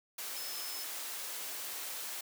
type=tone in noise; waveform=sine; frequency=5200 Hz; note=E8; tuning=24 cents flat; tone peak=-44 dBFS; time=0.36-0.84 s; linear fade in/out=5 ms; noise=white; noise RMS=-41 dBFS; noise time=0.18-2.21 s; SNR=-6 dB; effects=high-pass 400 Hz 12 dB/octave